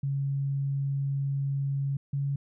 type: tone pair in turn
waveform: sine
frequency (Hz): 138.59 / 139.88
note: C#3 / C#3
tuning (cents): 0 / +16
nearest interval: unison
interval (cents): 16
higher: second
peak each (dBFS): -26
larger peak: neither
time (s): 0.03-1.97 / 2.13-2.36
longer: first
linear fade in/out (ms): 5
effects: none